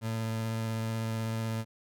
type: tone with vibrato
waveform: 30% pulse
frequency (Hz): 112.2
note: A2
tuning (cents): +34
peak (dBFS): -28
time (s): 0.01-1.65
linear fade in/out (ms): 50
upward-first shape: triangle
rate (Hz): 16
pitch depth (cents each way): 14
effects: none